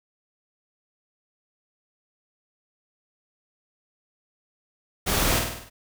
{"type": "noise with echo", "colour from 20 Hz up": "pink", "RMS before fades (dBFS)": -24, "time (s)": [5.06, 5.4], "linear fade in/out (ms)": 20, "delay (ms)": 50, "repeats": 6, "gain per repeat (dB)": -4, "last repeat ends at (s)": 5.7, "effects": []}